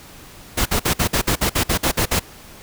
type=noise bursts; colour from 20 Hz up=pink; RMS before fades=-18 dBFS; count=12; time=0.57-2.197 s; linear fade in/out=10 ms; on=87 ms; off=53 ms; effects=pink hiss -42 dBFS RMS until 2.62 s